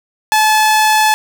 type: tone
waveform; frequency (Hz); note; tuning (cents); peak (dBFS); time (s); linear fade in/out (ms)
sawtooth; 863; A5; -34; -5; 0.32-1.14; 0
effects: none